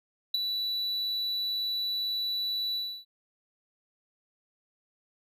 triangle tone with ADSR envelope, 3951 Hz, B7, in tune, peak -20 dBFS, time 0.34-3.05 s, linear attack 5 ms, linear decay 14 ms, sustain -7 dB, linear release 300 ms, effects none

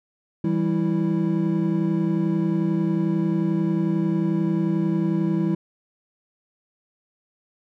triangle tone cluster, 163.9 / 195.1 / 328.6 Hz, E3 / G3 / E4, -10 / -8 / -5 cents, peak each -22 dBFS, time 0.44-5.55 s, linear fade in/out 5 ms, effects none

